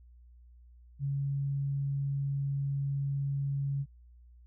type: tone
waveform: sine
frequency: 139.4 Hz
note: C#3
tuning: 10 cents sharp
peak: -29 dBFS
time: 0.99-3.86 s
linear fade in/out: 50 ms
effects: added 60 Hz sine -53 dBFS peak until 4.46 s